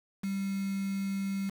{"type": "tone with quantisation", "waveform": "sine", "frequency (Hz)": 195.6, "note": "G3", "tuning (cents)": -4, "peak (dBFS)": -30, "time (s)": [0.23, 1.5], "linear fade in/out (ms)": 10, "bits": 7, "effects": []}